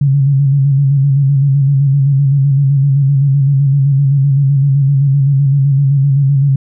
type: tone with vibrato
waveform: sine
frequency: 138.59 Hz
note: C#3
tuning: in tune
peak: -7 dBFS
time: 0.01-6.56 s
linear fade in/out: 5 ms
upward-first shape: square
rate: 7.8 Hz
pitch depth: 45 cents each way
effects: none